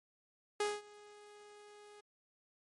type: tone with ADSR envelope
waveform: sawtooth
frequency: 415.3 Hz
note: G#4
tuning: in tune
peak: -27 dBFS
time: 0.6-2.01 s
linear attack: 4 ms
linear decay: 210 ms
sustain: -24 dB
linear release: 10 ms
effects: MP3 48 kbps